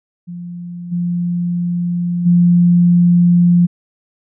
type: tone with level steps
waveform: sine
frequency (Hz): 174.61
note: F3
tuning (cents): 0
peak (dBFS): -25 / -15 / -7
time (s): 0.27-3.67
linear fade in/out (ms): 20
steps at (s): 0.91 / 2.25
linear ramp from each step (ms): 20
effects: none